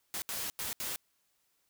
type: noise bursts at uneven times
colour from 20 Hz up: white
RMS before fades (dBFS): -37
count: 4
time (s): 0.14-0.22 / 0.29-0.5 / 0.59-0.73 / 0.8-0.96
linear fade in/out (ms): 0
effects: white hiss -75 dBFS RMS until 1.69 s